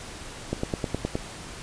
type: click train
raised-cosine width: 2 ms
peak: -12 dBFS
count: 7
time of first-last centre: 0.53-1.154 s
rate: 9.61 Hz
effects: pink hiss -40 dBFS RMS until 1.62 s + resampled to 22050 Hz